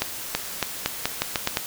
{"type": "accelerating click train", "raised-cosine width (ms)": 0.2, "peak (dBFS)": -4, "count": 9, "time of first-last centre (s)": [0.02, 1.571], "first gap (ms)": 330, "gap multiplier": 0.84, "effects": ["white hiss -34 dBFS RMS until 1.66 s"]}